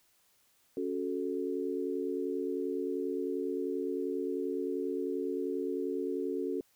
sine chord, F# minor, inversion second, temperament equal, 277.2 / 370 / 440 Hz, C#4 / F#4 / A4, 0 / 0 / 0 cents, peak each -36 / -35 / -36 dBFS, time 0.77-6.61 s, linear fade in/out 2 ms, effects white hiss -69 dBFS RMS until 6.75 s

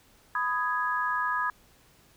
sine chord, G# minor, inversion first, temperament just, 996.7 / 1245.9 / 1661.2 Hz, B5 / D#6 / G#6, +16 / +2 / 0 cents, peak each -30 dBFS, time 0.35-1.5 s, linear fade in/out 2 ms, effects pink hiss -60 dBFS RMS until 2.16 s

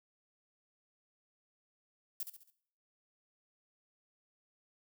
violet noise with echo, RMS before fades -38 dBFS, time 2.2-2.23 s, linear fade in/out 2 ms, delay 68 ms, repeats 4, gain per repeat -7 dB, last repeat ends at 2.502 s, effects noise-tail reverb RT60 0.6 s tail -17 dB re dry

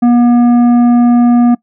sine tone with tanh clipping, 240.5 Hz, B3, 46 cents flat, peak -6 dBFS, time 0.02-1.55 s, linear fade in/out 10 ms, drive 9 dB, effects noise-tail reverb RT60 0.1 s tail -22 dB re dry

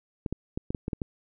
clicks, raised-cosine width 3 ms, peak -17 dBFS, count 8, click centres 0.262 / 0.326 / 0.575 / 0.705 / 0.748 / 0.881 / 0.932 / 1.018 s, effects none

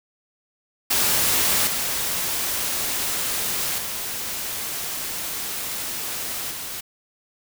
white noise with level steps, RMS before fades -20 / -25 / -29 / -32 dBFS, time 0.9-6.81 s, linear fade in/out 10 ms, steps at 1.67 / 3.78 / 6.51 s, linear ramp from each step 2 ms, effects none

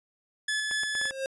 sawtooth tone with tremolo, 1719 Hz, A6, 41 cents flat, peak -23 dBFS, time 0.48-1.11 s, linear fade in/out 5 ms, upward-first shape square, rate 4.2 Hz, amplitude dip 25%
clicks, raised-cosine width 0.5 ms, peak -26 dBFS, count 6, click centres 0.712 / 0.834 / 0.952 / 1.014 / 1.055 / 1.109 s
square tone with exponential growth, 535 Hz, C5, 38 cents sharp, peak -27 dBFS, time 0.89-1.26 s, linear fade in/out 1 ms, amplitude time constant 79 ms
effects resampled to 24000 Hz

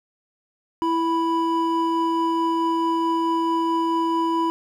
triangle tone pair together, 330.8 / 987.8 Hz, E4 / B5, +6 / 0 cents, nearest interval octave + perfect fifth, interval 1894 cents, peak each -20 dBFS, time 0.82-4.5 s, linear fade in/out 0 ms, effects none

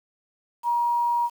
sine tone with quantisation, 951 Hz, A#5, 34 cents sharp, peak -20 dBFS, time 0.63-1.3 s, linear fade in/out 50 ms, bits 8, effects none

